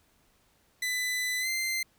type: tone with pitch glide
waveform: sawtooth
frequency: 2000 to 2081 Hz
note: B6 to C7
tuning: +21 to -10 cents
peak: -25 dBFS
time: 0.82-1.83 s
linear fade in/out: 5 ms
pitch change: +69 cents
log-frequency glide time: 1.4-1.48 s
effects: pink hiss -67 dBFS RMS until 1.98 s